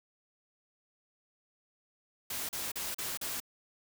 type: noise bursts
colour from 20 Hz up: white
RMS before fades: -37 dBFS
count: 5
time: 2.3-3.402 s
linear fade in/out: 5 ms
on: 190 ms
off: 38 ms
effects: none